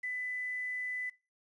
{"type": "tone with quantisation", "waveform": "sine", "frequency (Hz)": 1999, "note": "B6", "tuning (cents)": 20, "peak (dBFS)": -34, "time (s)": [0.03, 1.1], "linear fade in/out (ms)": 10, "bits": 10, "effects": ["noise-tail reverb RT60 0.3 s tail -22 dB re dry", "resampled to 24000 Hz"]}